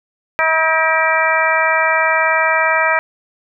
harmonic tone with a mistuned harmonic, 319.8 Hz, D#4, 48 cents sharp, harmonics 2 / 3 / 4 / 5 / 6 / 7, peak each -19 / -19 / -19 / -19 / -19 / -19 dBFS, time 0.39-2.99 s, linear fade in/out 0 ms, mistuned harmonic 7, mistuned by +76 cents, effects none

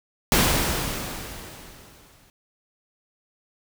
pink noise with exponential decay, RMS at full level -17 dBFS, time 0.32-2.3 s, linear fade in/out 1 ms, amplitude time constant 430 ms, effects none

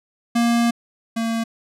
square tone pair in turn, 234.9 / 227.7 Hz, A#3 / A#3, +13 / -40 cents, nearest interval minor second, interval 53 cents, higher first, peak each -16 / -21 dBFS, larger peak first, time 0.35-0.71 / 1.16-1.44 s, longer first, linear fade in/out 10 ms, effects low-pass 11000 Hz 12 dB/octave

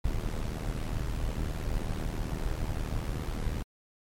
brown noise with amplitude modulation, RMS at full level -28 dBFS, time 0.04-3.63 s, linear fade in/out 10 ms, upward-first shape sine, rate 77.7 Hz, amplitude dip 80%, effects MP3 64 kbps

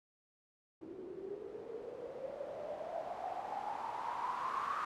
blue noise with low-pass filter sweep, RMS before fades -42 dBFS, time 0.81-4.85 s, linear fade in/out 5 ms, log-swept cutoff 340 to 1200 Hz, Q 9.3, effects none

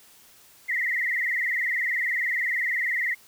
sine tone with vibrato, 1981 Hz, B6, 5 cents sharp, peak -23 dBFS, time 0.68-3.15 s, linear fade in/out 20 ms, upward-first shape triangle, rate 20 Hz, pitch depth 140 cents each way, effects white hiss -54 dBFS RMS until 3.27 s

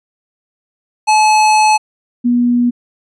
square / sine tone pair in turn, 859 / 242.2 Hz, A5 / B3, -42 / -34 cents, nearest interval octave + minor seventh, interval 2192 cents, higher first, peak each -8 / -9 dBFS, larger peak first, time 1.07-1.78 / 2.24-2.71 s, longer first, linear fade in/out 20 ms, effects resampled to 22050 Hz

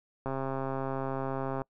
click train, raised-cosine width 1 ms, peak -20 dBFS, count 183, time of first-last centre 0.26-1.618 s, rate 134 Hz, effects noise-tail reverb RT60 0.1 s tail -26 dB re dry

